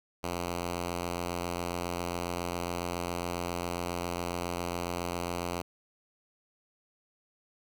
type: tone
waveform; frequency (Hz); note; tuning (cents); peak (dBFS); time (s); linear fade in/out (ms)
5% pulse; 87.31; F2; 0; -21; 0.23-5.62; 10
effects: none